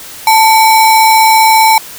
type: tone with sample-and-hold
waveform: sine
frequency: 885 Hz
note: A5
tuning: 10 cents sharp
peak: -3 dBFS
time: 0.27-1.78 s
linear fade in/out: 2 ms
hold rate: 3150 Hz
effects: white hiss -29 dBFS RMS until 1.98 s